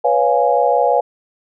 sine chord, C# dominant seventh, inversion third, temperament equal with one note detuned, 493.9 / 559.8 / 698.5 / 830.6 Hz, B4 / C#5 / E#5 / G#5, 0 / +17 / 0 / 0 cents, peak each -17 dBFS, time 0.04-1.01 s, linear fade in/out 10 ms, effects none

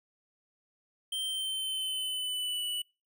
square tone with pitch glide, 3136 to 2960 Hz, G7 to F#7, 0 to 0 cents, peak -32 dBFS, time 1.12-2.82 s, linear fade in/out 5 ms, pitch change -100 cents, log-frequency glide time 1.23-2.64 s, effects noise-tail reverb RT60 0.3 s tail -26 dB re dry

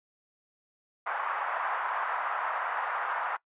white band-pass noise, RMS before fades -32 dBFS, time 1.06-3.37 s, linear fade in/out 10 ms, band 790 to 1400 Hz, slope 24 dB/octave, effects noise-tail reverb RT60 0.1 s tail -21 dB re dry + resampled to 8000 Hz

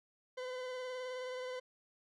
40% pulse tone with vibrato, 507 Hz, B4, 45 cents sharp, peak -39 dBFS, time 0.37-1.6 s, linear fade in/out 10 ms, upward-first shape sine, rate 19 Hz, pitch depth 22 cents each way, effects low-pass 5000 Hz 12 dB/octave

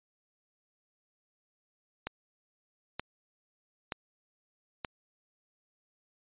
click train, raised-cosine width 0.3 ms, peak -18 dBFS, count 4, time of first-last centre 2.07-4.848 s, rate 1.08 Hz, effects resampled to 8000 Hz

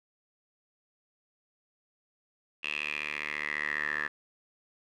10% pulse tone with band-pass filter sweep, 74.7 Hz, D2, 30 cents sharp, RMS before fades -34 dBFS, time 2.63-4.08 s, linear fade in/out 10 ms, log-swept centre 2700 to 1700 Hz, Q 8.3, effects none

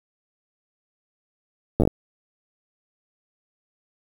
slowing click train, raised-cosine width 2 ms, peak -5 dBFS, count 6, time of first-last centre 1.8-1.875 s, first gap 9 ms, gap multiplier 1.26, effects 7-bit

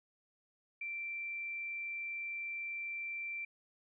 sine tone, 2349 Hz, D7, in tune, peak -38 dBFS, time 0.81-3.45 s, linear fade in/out 5 ms, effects none

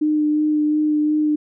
sine tone with vibrato, 302.7 Hz, D#4, 48 cents flat, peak -15 dBFS, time 0.01-1.36 s, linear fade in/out 10 ms, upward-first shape sine, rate 2.8 Hz, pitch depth 13 cents each way, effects none

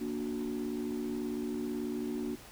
sine tone cluster, 234.9 / 293.2 / 367 Hz, A#3 / D4 / F#4, +13 / -3 / -14 cents, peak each -35 / -36 / -37 dBFS, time 0-2.36 s, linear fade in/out 20 ms, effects tanh soft clip ceiling -28 dBFS + pink hiss -52 dBFS RMS until 2.51 s

